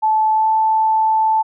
sine tone with pitch glide, 870 to 878.1 Hz, A5 to A5, -20 to -4 cents, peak -12 dBFS, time 0.02-1.43 s, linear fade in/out 20 ms, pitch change +16 cents, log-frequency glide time 0.33-0.47 s, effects none

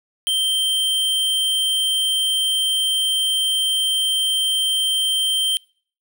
square tone, 3136 Hz, G7, in tune, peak -18 dBFS, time 0.27-5.57 s, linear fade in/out 0 ms, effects noise-tail reverb RT60 0.5 s tail -26 dB re dry

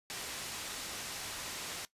white low-pass noise, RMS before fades -42 dBFS, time 0.1-1.85 s, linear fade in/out 0 ms, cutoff 7600 Hz, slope 12 dB/octave, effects noise-tail reverb RT60 0.1 s tail -17 dB re dry + resampled to 32000 Hz

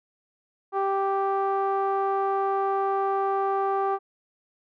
sawtooth tone with low-pass filter, 391.4 Hz, G4, 3 cents flat, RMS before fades -25 dBFS, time 0.72-3.99 s, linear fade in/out 50 ms, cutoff 1000 Hz, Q 9.3, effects none

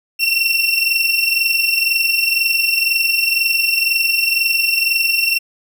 30% pulse tone pair together, 2707 / 2729 Hz, E7 / F7, +45 / -41 cents, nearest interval unison, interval 14 cents, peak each -14 dBFS, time 0.19-5.39 s, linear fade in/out 20 ms, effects none

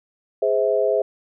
sine chord, Ab augmented, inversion none, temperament just, 415.3 / 519.1 / 648.9 Hz, Ab4 / C5 / E5, 0 / -14 / -27 cents, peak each -21 dBFS, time 0.42-1.02 s, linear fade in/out 5 ms, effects none

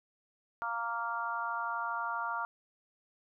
harmonic tone, 232.4 Hz, A#3, 5 cents flat, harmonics 3 / 4 / 5 / 6, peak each -42 / -37 / -38 / -37 dBFS, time 0.62-2.45 s, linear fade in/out 0 ms, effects none

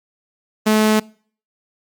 sawtooth tone, 215.7 Hz, A3, 34 cents flat, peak -8 dBFS, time 0.66-1 s, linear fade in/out 10 ms, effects noise-tail reverb RT60 0.5 s tail -25 dB re dry + MP3 96 kbps

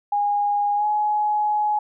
sine tone with pitch glide, 820 to 841.6 Hz, G#5 to G#5, -22 to +23 cents, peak -18 dBFS, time 0.12-1.79 s, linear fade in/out 5 ms, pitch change +45 cents, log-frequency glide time 0.76-0.85 s, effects none

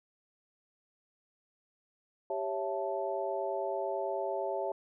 sine tone cluster, 392.9 / 554 / 663 / 875 Hz, G4 / C#5 / E5 / A5, +4 / -1 / +10 / -10 cents, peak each -37 / -36 / -36 / -39 dBFS, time 2.3-4.72 s, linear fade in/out 2 ms, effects none

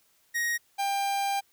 45% pulse tone pair in turn, 1879 / 795.1 Hz, A#6 / G5, +13 / +24 cents, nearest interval octave + minor third, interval 1489 cents, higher first, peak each -26 dBFS, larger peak neither, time 0.34-0.58 / 0.78-1.41 s, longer second, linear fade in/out 20 ms, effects white hiss -66 dBFS RMS until 1.52 s

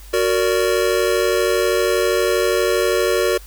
square chord, Gb augmented, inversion none, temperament just, 370 / 462.5 / 578.1 Hz, Gb4 / Bb4 / D5, 0 / -14 / -27 cents, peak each -20 / -20 / -22 dBFS, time 0.13-3.38 s, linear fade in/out 10 ms, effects added 50 Hz sine -37 dBFS peak until 3.46 s + white hiss -45 dBFS RMS until 3.46 s

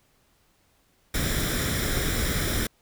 pink noise with comb filter, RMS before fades -26 dBFS, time 1.14-2.67 s, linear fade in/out 5 ms, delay 0.55 ms, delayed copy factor +0.65, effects pink hiss -65 dBFS RMS until 2.81 s

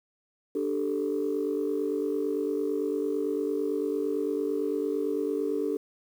sine chord, D suspended fourth, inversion none, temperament just, 293.7 / 391.6 / 440.5 Hz, D4 / G4 / A4, 0 / -2 / +2 cents, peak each -30 / -30 / -29 dBFS, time 0.55-5.77 s, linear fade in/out 5 ms, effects tanh soft clip ceiling -19 dBFS + 9-bit

